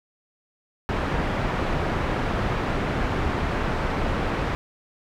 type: low-pass noise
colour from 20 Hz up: pink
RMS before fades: -25 dBFS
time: 0.89-4.55 s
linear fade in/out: 0 ms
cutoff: 1900 Hz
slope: 12 dB/octave
effects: none